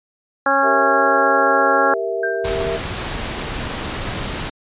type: harmonic tone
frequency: 274.9 Hz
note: C#4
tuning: 14 cents flat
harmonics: 1 / 2 / 3 / 4 / 5 / 6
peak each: -26 / -20 / -19 / -21 / -18 / -21 dBFS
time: 0.46-1.94 s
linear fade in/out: 2 ms
type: chord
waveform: sine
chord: E diminished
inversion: first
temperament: equal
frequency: 392 / 466.2 / 659.3 Hz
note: G4 / Bb4 / E5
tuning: 0 / 0 / 0 cents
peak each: -24 dBFS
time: 0.62-2.8 s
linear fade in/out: 50 ms
type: tone with exponential decay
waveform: sine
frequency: 1575 Hz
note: G6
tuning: 8 cents sharp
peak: -18 dBFS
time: 2.23-2.74 s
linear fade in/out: 5 ms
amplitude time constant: 110 ms
type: noise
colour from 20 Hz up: pink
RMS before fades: -25 dBFS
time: 2.44-4.5 s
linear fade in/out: 10 ms
effects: resampled to 8000 Hz